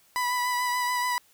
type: tone with vibrato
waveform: 30% pulse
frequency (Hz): 987.8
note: B5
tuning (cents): 0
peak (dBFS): -22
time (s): 0.16-1.18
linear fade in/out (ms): 0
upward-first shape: triangle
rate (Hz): 6.9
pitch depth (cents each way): 25
effects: white hiss -61 dBFS RMS until 1.33 s